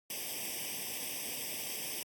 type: noise with comb filter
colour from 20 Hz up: white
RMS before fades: -39 dBFS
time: 0.1-2.03 s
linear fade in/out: 2 ms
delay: 0.36 ms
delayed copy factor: +1
effects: high-pass 150 Hz 12 dB/octave + AAC 64 kbps